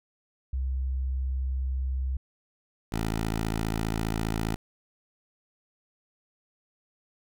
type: tone pair in turn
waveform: sine / 10% pulse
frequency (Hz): 65.3 / 54.91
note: C2 / A1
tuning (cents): -3 / -3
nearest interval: minor third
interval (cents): 300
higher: first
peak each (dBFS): -26 / -19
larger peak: second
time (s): 0.53-2.17 / 2.92-4.56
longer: neither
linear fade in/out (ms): 5
effects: none